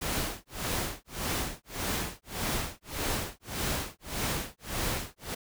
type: noise with tremolo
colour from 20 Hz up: pink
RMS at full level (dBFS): -30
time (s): 0.01-5.35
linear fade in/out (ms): 10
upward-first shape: sine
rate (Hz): 1.7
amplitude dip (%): 100
effects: none